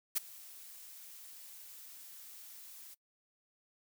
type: noise with ADSR envelope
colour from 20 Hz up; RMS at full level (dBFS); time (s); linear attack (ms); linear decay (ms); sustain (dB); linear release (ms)
blue; -29; 0.15-2.95; 21; 14; -23; 17
effects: noise-tail reverb RT60 0.1 s tail -23 dB re dry